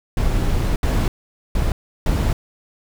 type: noise bursts at uneven times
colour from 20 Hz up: brown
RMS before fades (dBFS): -18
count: 4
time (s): 0.17-0.76 / 0.83-1.08 / 1.55-1.72 / 2.06-2.33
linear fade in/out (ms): 2
effects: none